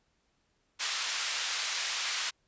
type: band-pass noise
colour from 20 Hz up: white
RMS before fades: -33 dBFS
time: 0.79-2.31 s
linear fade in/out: 20 ms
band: 1200 to 5900 Hz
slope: 12 dB/octave
effects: pink hiss -74 dBFS RMS until 2.47 s + resampled to 16000 Hz